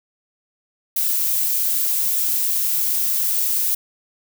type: noise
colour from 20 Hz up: violet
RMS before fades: -20 dBFS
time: 0.96-3.75 s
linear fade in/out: 5 ms
effects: none